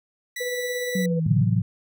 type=tone; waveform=sawtooth; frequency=1965 Hz; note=B6; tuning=9 cents flat; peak=-26 dBFS; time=0.36-1.06 s; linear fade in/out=5 ms
type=tone with tremolo; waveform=sine; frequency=494.5 Hz; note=B4; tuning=2 cents sharp; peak=-25 dBFS; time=0.4-1.2 s; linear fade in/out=10 ms; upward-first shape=sine; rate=17 Hz; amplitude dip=45%
type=exponential sweep; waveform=sine; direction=down; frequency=191.7 to 140 Hz; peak=-21 dBFS; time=0.95-1.43 s; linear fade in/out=5 ms
type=chord; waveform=sine; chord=F# half-diminished seventh; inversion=first; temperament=just; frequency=111 / 133.2 / 166.5 / 185 Hz; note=A2 / C3 / E3 / F#3; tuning=+16 / +31 / +18 / 0 cents; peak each=-21 / -26 / -25 / -25 dBFS; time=1.26-1.62 s; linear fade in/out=5 ms
effects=none